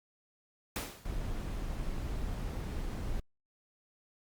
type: noise with exponential decay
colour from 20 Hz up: pink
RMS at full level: -35 dBFS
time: 0.76-1.22 s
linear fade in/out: 1 ms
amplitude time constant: 100 ms
type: noise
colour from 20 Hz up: brown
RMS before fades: -36 dBFS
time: 1.05-3.2 s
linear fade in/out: 5 ms
effects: Opus 48 kbps